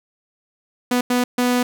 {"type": "tone bursts at uneven times", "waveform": "sawtooth", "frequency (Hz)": 246.9, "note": "B3", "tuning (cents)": 0, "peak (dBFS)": -12, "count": 3, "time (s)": [[0.91, 1.01], [1.1, 1.24], [1.38, 1.63]], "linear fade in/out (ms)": 5, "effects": []}